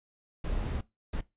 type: noise bursts at uneven times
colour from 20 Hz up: brown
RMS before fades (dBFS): -32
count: 2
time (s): 0.44-0.81 / 1.13-1.21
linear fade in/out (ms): 5
effects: noise-tail reverb RT60 0.2 s tail -19 dB re dry + resampled to 8000 Hz